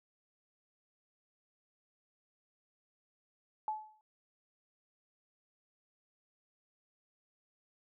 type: tone with exponential decay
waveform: sine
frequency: 861 Hz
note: A5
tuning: 38 cents flat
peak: -30 dBFS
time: 3.68-4.01 s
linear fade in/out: 1 ms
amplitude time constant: 70 ms
effects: none